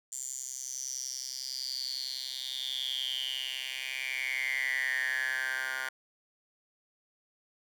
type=tone with high-pass filter sweep; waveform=10% pulse; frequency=130.81 Hz; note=C3; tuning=in tune; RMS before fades=-35 dBFS; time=0.12-5.89 s; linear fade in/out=2 ms; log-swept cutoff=7400 to 1400 Hz; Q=9.8; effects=none